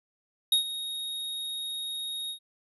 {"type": "tone with ADSR envelope", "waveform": "square", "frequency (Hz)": 3746, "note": "A#7", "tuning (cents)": 8, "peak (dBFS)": -19, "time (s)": [0.52, 2.39], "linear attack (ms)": 3, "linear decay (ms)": 110, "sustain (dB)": -14, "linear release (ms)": 90, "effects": ["resampled to 32000 Hz"]}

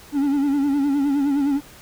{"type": "tone with vibrato", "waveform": "triangle", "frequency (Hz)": 281.8, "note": "C#4", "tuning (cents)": 29, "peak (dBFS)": -15, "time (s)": [0.12, 1.61], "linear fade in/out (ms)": 50, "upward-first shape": "sine", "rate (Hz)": 9.7, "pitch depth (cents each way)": 68, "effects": ["pink hiss -45 dBFS RMS until 1.81 s"]}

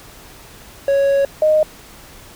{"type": "tone pair in turn", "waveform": ["triangle", "sine"], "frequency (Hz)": [554.4, 617.8], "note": ["C#5", "D#5"], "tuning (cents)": [0, -12], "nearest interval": "major second", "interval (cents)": 188, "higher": "second", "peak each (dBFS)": -10, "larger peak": "neither", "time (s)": [[0.88, 1.25], [1.42, 1.63]], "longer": "first", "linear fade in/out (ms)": 2, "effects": ["pink hiss -41 dBFS RMS until 2.35 s"]}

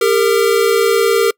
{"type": "tone pair together", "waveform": "square", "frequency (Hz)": [400.4, 460.2], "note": ["G4", "A#4"], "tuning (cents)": [37, -22], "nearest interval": "major second", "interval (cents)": 241, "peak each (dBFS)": [-15, -13], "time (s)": [0.01, 1.31], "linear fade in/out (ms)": 5, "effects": ["noise-tail reverb RT60 0.1 s tail -25 dB re dry"]}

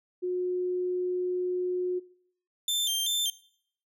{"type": "tone", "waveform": "sine", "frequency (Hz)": 362, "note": "F#4", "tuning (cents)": -38, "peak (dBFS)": -27, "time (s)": [0.22, 2], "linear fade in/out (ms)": 20}
{"type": "tone with vibrato", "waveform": "sawtooth", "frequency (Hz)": 3354, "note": "G#7", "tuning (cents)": 16, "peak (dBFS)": -23, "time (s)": [2.68, 3.3], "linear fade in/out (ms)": 2, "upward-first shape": "square", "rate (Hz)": 2.6, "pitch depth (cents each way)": 100}
{"effects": ["noise-tail reverb RT60 0.6 s tail -20 dB re dry"]}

